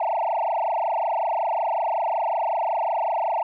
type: tone with frequency modulation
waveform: sine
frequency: 784 Hz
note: G5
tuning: in tune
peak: -19 dBFS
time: 0-3.43 s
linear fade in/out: 5 ms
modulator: 25.4 Hz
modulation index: 5.7
effects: tanh soft clip ceiling -19 dBFS